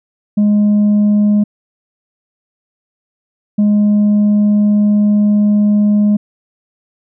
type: tone pair in turn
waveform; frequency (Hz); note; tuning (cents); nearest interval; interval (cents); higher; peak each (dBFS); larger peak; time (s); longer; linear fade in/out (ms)
sine; 207.7 / 207.7; G#3 / G#3; 0 / 0; unison; 0; neither; -5; neither; 0.37-1.44 / 3.58-6.17; second; 10
effects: tanh soft clip ceiling -7 dBFS

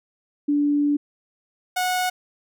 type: tone pair in turn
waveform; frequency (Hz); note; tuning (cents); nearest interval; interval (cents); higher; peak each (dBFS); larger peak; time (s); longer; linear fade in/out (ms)
sine / sawtooth; 290.6 / 732.3; D4 / F#5; -18 / -18; octave + major third; 1600; second; -17; neither; 0.48-0.97 / 1.76-2.1; first; 10
effects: none

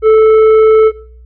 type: tone with tanh clipping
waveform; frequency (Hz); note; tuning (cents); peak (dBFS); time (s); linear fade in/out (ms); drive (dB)
triangle; 437.7; A4; -9; -4; 0.02-0.92; 50; 11
effects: noise-tail reverb RT60 0.5 s tail -18 dB re dry + added 60 Hz sine -34 dBFS peak until 1.25 s

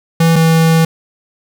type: tone pair in turn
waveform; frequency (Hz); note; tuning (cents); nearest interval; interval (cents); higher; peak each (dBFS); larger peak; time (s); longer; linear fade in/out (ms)
square; 164.81 / 162.92; E3 / E3; 0 / -20; unison; 20; first; -8; neither; 0.2-0.36 / 0.36-0.85; second; 5
effects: 7-bit

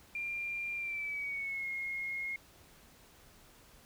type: tone with pitch glide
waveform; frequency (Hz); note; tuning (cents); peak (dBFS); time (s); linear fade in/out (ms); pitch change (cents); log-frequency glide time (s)
sine; 2388 to 2152; D7 to C7; +28 to +48; -35; 0.15-2.36; 2; -180; 0.76-1.68
effects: pink hiss -60 dBFS RMS until 3.85 s

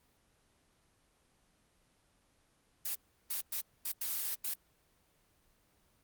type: noise bursts at uneven times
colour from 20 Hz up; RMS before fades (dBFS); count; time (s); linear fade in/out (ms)
blue; -36; 6; 2.85-2.95 / 3.3-3.41 / 3.52-3.61 / 3.85-3.92 / 4.01-4.35 / 4.44-4.54; 5
effects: pink hiss -71 dBFS RMS until 6.03 s + Opus 24 kbps

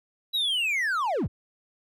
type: linear sweep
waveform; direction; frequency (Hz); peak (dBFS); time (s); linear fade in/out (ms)
triangle; down; 3951 to 33; -22; 0.33-1.28; 20
effects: none

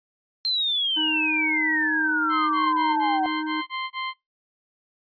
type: exponential sweep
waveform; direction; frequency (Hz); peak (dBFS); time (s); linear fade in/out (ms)
sine; down; 4186 to 740; -21; 0.45-3.26; 0
type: harmonic tone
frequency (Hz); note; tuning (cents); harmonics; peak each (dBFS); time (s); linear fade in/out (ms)
311.1; D#4; 0; 1 / 3 / 5; -27 / -34 / -36; 0.96-3.62; 20
type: tone bursts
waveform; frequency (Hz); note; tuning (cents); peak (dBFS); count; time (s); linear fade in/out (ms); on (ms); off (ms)
20% pulse; 1044; C6; -4; -22; 8; 2.29-4.138; 50; 210; 24
effects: noise-tail reverb RT60 0.2 s tail -24 dB re dry + resampled to 11025 Hz

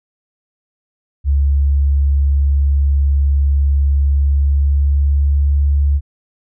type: tone with pitch glide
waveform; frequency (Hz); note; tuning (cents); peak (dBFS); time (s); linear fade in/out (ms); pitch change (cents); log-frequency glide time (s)
sine; 70.1 to 71.16; C#2 to C#2; +20 to +46; -10; 1.24-6.01; 50; +26; 4.12-5.61
effects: none

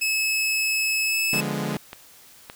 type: tone with pitch glide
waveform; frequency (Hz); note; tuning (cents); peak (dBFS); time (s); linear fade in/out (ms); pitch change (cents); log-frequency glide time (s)
sawtooth; 2590 to 2608; E7 to E7; -31 to -19; -18; 0.01-1.41; 10; +12; 1.06-1.16
type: chord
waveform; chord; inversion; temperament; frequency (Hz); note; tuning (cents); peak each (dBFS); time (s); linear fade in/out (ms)
sawtooth; D diminished seventh; none; equal; 146.83 / 174.61 / 207.7 / 246.9; D3 / F3 / Ab3 / Cb4; 0 / 0 / 0 / 0; -26 / -28 / -25 / -31; 1.33-1.77; 2
type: clicks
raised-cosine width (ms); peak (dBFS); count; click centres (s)
0.3; -19; 3; 1.744 / 1.931 / 2.499
effects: white hiss -50 dBFS RMS until 2.55 s

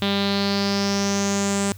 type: tone with low-pass filter sweep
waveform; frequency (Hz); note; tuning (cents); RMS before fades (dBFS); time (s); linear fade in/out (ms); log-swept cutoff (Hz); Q
sawtooth; 199.3; G3; +29; -22; 0.02-1.72; 0; 3600 to 8000; 5.5
effects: added 98 Hz sine -37 dBFS peak until 1.77 s + white hiss -50 dBFS RMS until 1.77 s

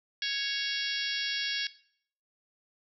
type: harmonic tone with a mistuned harmonic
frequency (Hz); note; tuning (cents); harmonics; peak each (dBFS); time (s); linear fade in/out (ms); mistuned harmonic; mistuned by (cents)
554.4; C#5; 0; 3 / 4 / 5 / 6 / 7 / 8 / 9 / 10; -36 / -39 / -39 / -35 / -39 / -37 / -40 / -40; 0.22-1.67; 2; 8; +15
effects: noise-tail reverb RT60 0.6 s tail -18 dB re dry

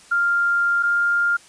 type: tone pair in turn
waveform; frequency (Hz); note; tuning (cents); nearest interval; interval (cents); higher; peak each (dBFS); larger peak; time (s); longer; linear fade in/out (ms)
sine; 1396.9 / 1402.3; F6 / F6; 0 / +7; unison; 7; second; -16; neither; 0.11-0.83 / 0.83-1.37; first; 10
effects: white hiss -48 dBFS RMS until 1.48 s + resampled to 22050 Hz

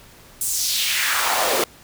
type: noise with high-pass filter sweep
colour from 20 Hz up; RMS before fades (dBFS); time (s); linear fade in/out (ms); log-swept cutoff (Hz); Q
pink; -21; 0.41-1.64; 2; 9300 to 370; 2.1
effects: pink hiss -47 dBFS RMS until 1.83 s

